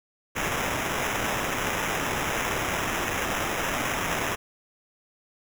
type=noise with sample-and-hold; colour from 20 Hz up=white; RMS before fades=-28 dBFS; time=0.35-4.36 s; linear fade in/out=20 ms; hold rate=4410 Hz; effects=none